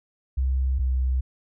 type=tone pair in turn; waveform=sine; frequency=65.4 / 64.35 Hz; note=C2 / C2; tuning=0 / -28 cents; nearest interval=unison; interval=28 cents; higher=first; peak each=-20 dBFS; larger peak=neither; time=0.37-0.79 / 0.79-1.21 s; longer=neither; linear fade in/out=10 ms; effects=none